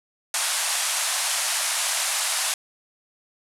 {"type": "band-pass noise", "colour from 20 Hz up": "white", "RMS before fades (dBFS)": -25, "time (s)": [0.34, 2.54], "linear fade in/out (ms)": 2, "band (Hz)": [620, 11000], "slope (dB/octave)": 48, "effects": []}